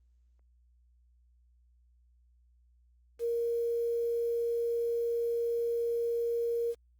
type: tone with quantisation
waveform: sine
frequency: 468.6 Hz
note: A#4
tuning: 9 cents sharp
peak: -28 dBFS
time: 3.19-6.75 s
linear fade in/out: 50 ms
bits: 9
effects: added 60 Hz sine -62 dBFS peak until 6.99 s + Opus 24 kbps